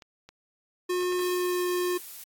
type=clicks; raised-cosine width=0.2 ms; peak=-30 dBFS; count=2; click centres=0.022 / 0.29 s
type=tone with pitch glide; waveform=square; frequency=360.5 to 357.8 Hz; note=F#4 to F4; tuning=-45 to +42 cents; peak=-26 dBFS; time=0.89-1.98 s; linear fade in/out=10 ms; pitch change=-13 cents; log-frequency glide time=1.24-1.67 s
type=noise; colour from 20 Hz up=blue; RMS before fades=-42 dBFS; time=1.2-2.24 s; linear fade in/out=5 ms
effects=AAC 64 kbps